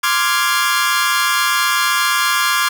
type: chord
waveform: sawtooth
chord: D half-diminished seventh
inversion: third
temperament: equal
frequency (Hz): 1046.5 / 1174.7 / 1396.9 / 1661.2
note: C6 / D6 / F6 / Ab6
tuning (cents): 0 / 0 / 0 / 0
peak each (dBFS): -16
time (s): 0.03-2.69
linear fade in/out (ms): 10
effects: none